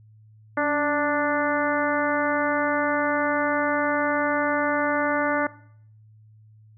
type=harmonic tone with a mistuned harmonic; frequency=293.7 Hz; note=D4; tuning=in tune; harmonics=1 / 2 / 3 / 4 / 5 / 6 / 7; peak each=-27 / -25 / -29 / -29 / -28 / -31 / -34 dBFS; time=0.57-5.47 s; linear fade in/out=5 ms; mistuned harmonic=1; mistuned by=-42 cents; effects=noise-tail reverb RT60 0.6 s tail -18 dB re dry + added 108 Hz sine -49 dBFS peak until 6.77 s